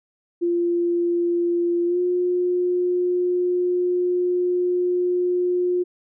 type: tone with pitch glide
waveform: sine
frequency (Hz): 345.7 to 357.9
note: F4 to F4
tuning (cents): -18 to +42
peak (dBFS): -18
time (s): 0.41-5.84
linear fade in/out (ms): 20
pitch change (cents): +60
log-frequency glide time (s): 1.86-1.99
effects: none